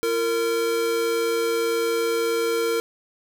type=tone pair together; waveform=square; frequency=341 / 459.3 Hz; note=F4 / A#4; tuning=-41 / -26 cents; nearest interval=perfect fourth; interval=515 cents; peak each=-30 / -22 dBFS; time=0.03-2.8 s; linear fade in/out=0 ms; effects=none